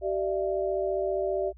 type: tone cluster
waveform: sine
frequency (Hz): 385.6 / 596 / 671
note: G4 / D5 / E5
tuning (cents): -28 / +25 / +31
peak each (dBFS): -29 / -29 / -32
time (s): 0.01-1.53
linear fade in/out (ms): 50
effects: added 60 Hz sine -47 dBFS peak until 1.57 s